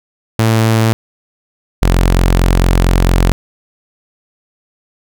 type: tone pair in turn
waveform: sawtooth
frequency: 111.9 / 44.41 Hz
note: A2 / F1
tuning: +30 / +30 cents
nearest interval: octave + major third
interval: 1600 cents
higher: first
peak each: -5 / -4 dBFS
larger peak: second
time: 0.39-0.93 / 1.82-3.32 s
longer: second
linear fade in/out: 0 ms
effects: none